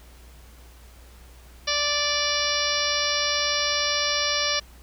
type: harmonic tone with a mistuned harmonic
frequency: 585 Hz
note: D5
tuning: 7 cents flat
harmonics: 1 / 2 / 3 / 4 / 5 / 6 / 7 / 8 / 9 / 10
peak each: -31 / -31 / -31 / -31 / -31 / -31 / -31 / -31 / -31 / -31 dBFS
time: 1.67-4.6 s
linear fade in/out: 10 ms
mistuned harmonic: 10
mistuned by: -59 cents
effects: added 60 Hz sine -46 dBFS peak until 4.82 s + pink hiss -53 dBFS RMS until 4.82 s